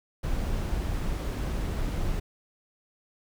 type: noise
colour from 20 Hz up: brown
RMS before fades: -29 dBFS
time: 0.23-2.2 s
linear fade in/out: 10 ms
effects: none